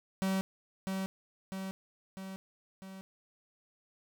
45% pulse tone with echo, 191.2 Hz, G3, 43 cents flat, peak -29 dBFS, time 0.22-0.41 s, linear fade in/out 0 ms, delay 650 ms, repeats 4, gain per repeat -4 dB, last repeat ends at 3.01 s, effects none

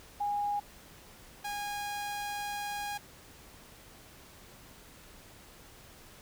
sine / sawtooth tone pair in turn, 820 / 820 Hz, G#5 / G#5, -22 / -22 cents, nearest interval unison, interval 0 cents, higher neither, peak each -29 / -31 dBFS, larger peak first, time 0.2-0.6 / 1.44-2.98 s, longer second, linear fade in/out 10 ms, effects pink hiss -54 dBFS RMS until 6.21 s

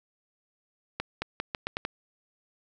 accelerating click train, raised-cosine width 0.3 ms, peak -14 dBFS, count 7, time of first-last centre 1-1.851 s, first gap 220 ms, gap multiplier 0.82, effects none

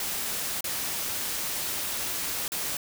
white noise with dropouts, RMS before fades -31 dBFS, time 0-2.77 s, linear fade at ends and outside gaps 2 ms, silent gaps 0.608-0.642 / 2.48-2.519 s, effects none

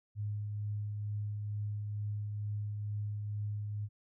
sine tone with tremolo, 104.2 Hz, G#2, 6 cents sharp, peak -33 dBFS, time 0.15-3.89 s, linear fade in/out 50 ms, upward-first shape triangle, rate 2.2 Hz, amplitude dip 30%, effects none

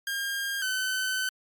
sawtooth tone pair in turn, 1611 / 1520.6 Hz, G6 / F#6, +47 / +47 cents, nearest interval minor second, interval 100 cents, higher first, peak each -25 / -23 dBFS, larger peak second, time 0.07-0.62 / 0.62-1.29 s, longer second, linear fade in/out 2 ms, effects MP3 96 kbps

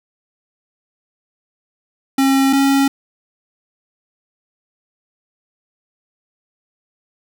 square tone pair in turn, 270 / 274.6 Hz, C#4 / C#4, -45 / -16 cents, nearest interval unison, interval 29 cents, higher second, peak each -12 dBFS, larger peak neither, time 2.18-2.53 / 2.53-2.88 s, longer neither, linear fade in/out 5 ms, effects none

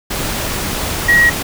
sine tone in noise, 1902 Hz, A#6, 34 cents sharp, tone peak -7 dBFS, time 1.08-1.3 s, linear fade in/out 10 ms, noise pink, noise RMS -20 dBFS, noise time 0.1-1.43 s, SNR +10 dB, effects none

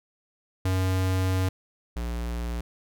square tone pair in turn, 93.5 / 58.9 Hz, F#2 / A#1, +19 / +19 cents, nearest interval minor sixth, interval 800 cents, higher first, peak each -23 / -29 dBFS, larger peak first, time 0.65-1.49 / 1.96-2.61 s, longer first, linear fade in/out 5 ms, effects none

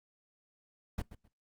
brown noise with echo, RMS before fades -34 dBFS, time 0.98-1.02 s, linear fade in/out 5 ms, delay 130 ms, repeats 2, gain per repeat -14 dB, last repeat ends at 1.28 s, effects noise-tail reverb RT60 0.2 s tail -22 dB re dry + Opus 48 kbps

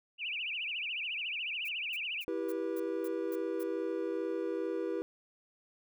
sine tone with vibrato, 2637 Hz, E7, in tune, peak -34 dBFS, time 0.18-2.25 s, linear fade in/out 50 ms, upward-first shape triangle, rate 14 Hz, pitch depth 250 cents each way
violet noise bursts, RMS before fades -49 dBFS, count 8, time 1.65-3.634 s, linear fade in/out 5 ms, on 38 ms, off 240 ms
triangle chord, E minor, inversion none, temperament equal with one note detuned, 329.6 / 392 / 485.4 Hz, E4 / G4 / B4, 0 / 0 / -30 cents, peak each -35 dBFS, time 2.28-5.02 s, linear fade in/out 0 ms
effects none

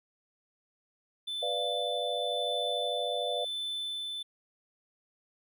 triangle tone with tremolo, 3520 Hz, A7, in tune, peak -31 dBFS, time 1.27-4.23 s, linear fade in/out 10 ms, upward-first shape sine, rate 0.94 Hz, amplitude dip 25%
sine chord, B diminished, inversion none, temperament equal, 493.9 / 587.3 / 698.5 Hz, B4 / D5 / F5, 0 / 0 / 0 cents, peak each -35 dBFS, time 1.42-3.45 s, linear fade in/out 10 ms
effects none

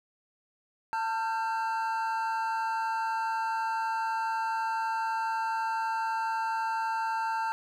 triangle tone cluster, 896 / 1371 / 1574 Hz, A5 / F6 / G6, +31 / -32 / +7 cents, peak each -27 / -35 / -36 dBFS, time 0.93-7.52 s, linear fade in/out 0 ms, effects none

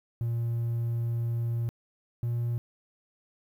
triangle tone pair in turn, 117 / 118.7 Hz, A#2 / A#2, +7 / +32 cents, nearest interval unison, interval 25 cents, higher second, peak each -24 / -24 dBFS, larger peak neither, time 0.21-1.69 / 2.23-2.58 s, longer first, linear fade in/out 0 ms, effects tanh soft clip ceiling -20 dBFS + 10-bit

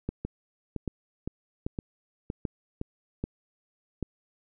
two click trains, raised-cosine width 3 ms, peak -17 / -19 dBFS, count 6 / 6, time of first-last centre 0.09-4.027 / 0.25-2.814 s, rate 1.27 / 1.95 Hz, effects none

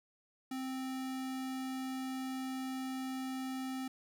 square tone, 261.6 Hz, C4, in tune, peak -38 dBFS, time 0.51-3.88 s, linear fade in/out 5 ms, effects none

